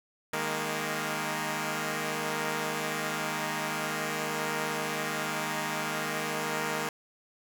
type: chord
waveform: 5% pulse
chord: D# suspended fourth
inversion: none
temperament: equal with one note detuned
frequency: 155.56 / 205.7 / 233.1 Hz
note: D#3 / G#3 / A#3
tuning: 0 / -16 / 0 cents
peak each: -23 / -24 / -23 dBFS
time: 0.33-6.89 s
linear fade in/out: 2 ms
effects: none